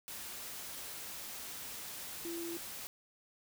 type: tone in noise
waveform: sine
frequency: 338.3 Hz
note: E4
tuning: 45 cents sharp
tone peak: -39 dBFS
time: 2.25-2.57 s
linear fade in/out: 0 ms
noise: white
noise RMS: -45 dBFS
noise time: 0.08-2.87 s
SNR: +3 dB
effects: none